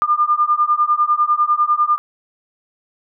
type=beating tone pair; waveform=sine; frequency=1200 / 1210 Hz; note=D6 / D#6; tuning=+37 / -49 cents; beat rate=10 Hz; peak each=-16 dBFS; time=0.02-1.98 s; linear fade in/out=0 ms; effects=none